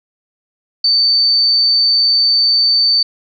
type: tone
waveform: sine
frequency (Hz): 4559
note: C#8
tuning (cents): +48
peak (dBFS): -9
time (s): 0.84-3.03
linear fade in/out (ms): 5
effects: none